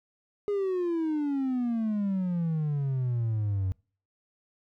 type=exponential sweep; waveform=triangle; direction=down; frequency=415.3 to 92.2 Hz; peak=-23 dBFS; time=0.48-3.72 s; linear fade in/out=0 ms; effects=noise-tail reverb RT60 0.4 s tail -26 dB re dry + tanh soft clip ceiling -19 dBFS